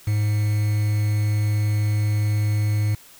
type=tone with quantisation; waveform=triangle; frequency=105.2 Hz; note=G#2; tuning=23 cents sharp; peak=-16 dBFS; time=0.07-2.95 s; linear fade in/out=5 ms; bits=6; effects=white hiss -48 dBFS RMS until 3.19 s